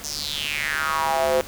square tone with high-pass filter sweep, 74.1 Hz, D2, 16 cents sharp, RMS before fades -24 dBFS, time 0.04-1.41 s, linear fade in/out 0 ms, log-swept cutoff 6100 to 470 Hz, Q 5.1, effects pink hiss -39 dBFS RMS until 1.47 s

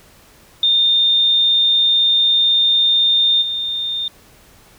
sine tone with level steps, 3629 Hz, A#7, 47 cents flat, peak -11 / -19 dBFS, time 0.63-4.08 s, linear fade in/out 2 ms, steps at 3.41 s, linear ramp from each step 20 ms, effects pink hiss -48 dBFS RMS until 4.78 s

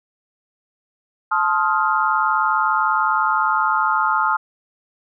sine chord, F dominant seventh, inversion first, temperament just, 873.1 / 1047.7 / 1257.2 / 1396.9 Hz, A5 / C6 / Eb6 / F6, -14 / +2 / +18 / 0 cents, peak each -21 / -23 / -20 / -21 dBFS, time 1.31-4.37 s, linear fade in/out 10 ms, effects none

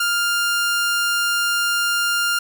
sawtooth tone, 1400 Hz, F6, 4 cents sharp, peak -14 dBFS, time 0-2.39 s, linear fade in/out 5 ms, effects none

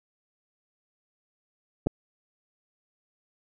clicks, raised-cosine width 2 ms, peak -23 / -10 dBFS, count 2, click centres 1.863 / 1.87 s, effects none

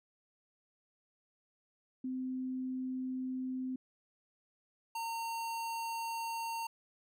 sine / square tone pair in turn, 257.7 / 915.7 Hz, C4 / A#5, -26 / -31 cents, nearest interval octave + minor seventh, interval 2195 cents, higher second, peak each -35 / -37 dBFS, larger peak first, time 2.04-3.76 / 4.95-6.67 s, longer neither, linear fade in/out 5 ms, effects none

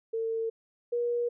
sine tone pair in turn, 451.4 / 478.2 Hz, A4 / A#4, +44 / +44 cents, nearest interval minor second, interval 100 cents, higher second, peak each -28 / -26 dBFS, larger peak second, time 0.13-0.5 / 0.92-1.29 s, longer neither, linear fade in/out 10 ms, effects none

